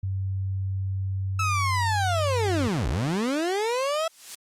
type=tone; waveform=sine; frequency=96 Hz; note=G2; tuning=36 cents flat; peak=-25 dBFS; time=0.03-2.68 s; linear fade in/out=5 ms
type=linear two-way sweep; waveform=30% pulse; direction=down then up; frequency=1318.5 to 50 to 664 Hz; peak=-21 dBFS; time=1.39-4.08 s; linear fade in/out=5 ms; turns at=2.88 s
type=noise with exponential growth; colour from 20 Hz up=blue; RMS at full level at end=-31 dBFS; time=3.89-4.35 s; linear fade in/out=5 ms; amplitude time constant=98 ms
effects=low-pass 9000 Hz 12 dB/octave + Opus 48 kbps